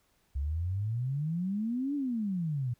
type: exponential two-way sweep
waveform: sine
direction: up then down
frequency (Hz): 66.6 to 293.7 to 116.7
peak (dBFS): -29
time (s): 0.35-2.74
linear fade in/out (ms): 10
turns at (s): 1.95
effects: pink hiss -71 dBFS RMS until 2.79 s